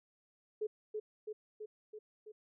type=tone with echo; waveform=sine; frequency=427.4 Hz; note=G#4; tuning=50 cents sharp; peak=-33 dBFS; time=0.61-0.67 s; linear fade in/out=10 ms; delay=330 ms; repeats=5; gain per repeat=-3 dB; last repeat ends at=2.32 s; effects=none